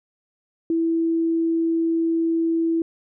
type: tone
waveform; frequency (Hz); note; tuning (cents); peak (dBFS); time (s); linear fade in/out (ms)
sine; 329.6; E4; 0; -18; 0.7-2.82; 2
effects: none